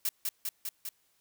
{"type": "noise with echo", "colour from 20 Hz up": "blue", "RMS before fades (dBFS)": -30, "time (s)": [0.05, 0.09], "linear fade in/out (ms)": 2, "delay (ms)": 200, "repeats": 4, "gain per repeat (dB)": -2, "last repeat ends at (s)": 0.89, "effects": ["white hiss -71 dBFS RMS until 1.2 s"]}